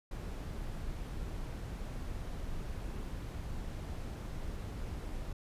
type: noise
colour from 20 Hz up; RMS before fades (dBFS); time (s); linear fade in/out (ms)
brown; -40; 0.11-5.33; 5
effects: resampled to 32000 Hz